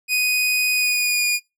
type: tone with pitch glide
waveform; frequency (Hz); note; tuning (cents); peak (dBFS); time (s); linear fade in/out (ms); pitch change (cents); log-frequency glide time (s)
sawtooth; 2489 to 2442; D#7 to D#7; 0 to -33; -14; 0.08-1.4; 50; -33; 0.72-1.24
effects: noise-tail reverb RT60 0.2 s tail -21 dB re dry